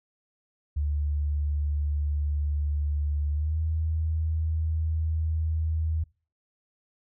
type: tone with pitch glide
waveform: sine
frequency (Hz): 73.42 to 79.6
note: D2 to D#2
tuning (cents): 0 to +40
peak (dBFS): -24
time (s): 0.76-6.04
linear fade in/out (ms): 10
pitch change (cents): +140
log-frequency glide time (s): 3.31-3.59
effects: noise-tail reverb RT60 0.4 s tail -25 dB re dry